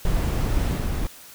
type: noise with level steps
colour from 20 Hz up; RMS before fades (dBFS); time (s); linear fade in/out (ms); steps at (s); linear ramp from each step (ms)
brown; -22 / -25; 0.05-1.07; 2; 0.77; 10
effects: white hiss -45 dBFS RMS until 1.34 s